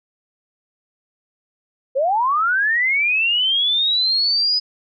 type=linear sweep; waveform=sine; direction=up; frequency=502 to 5020 Hz; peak=-15 dBFS; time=1.95-4.6 s; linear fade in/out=20 ms; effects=none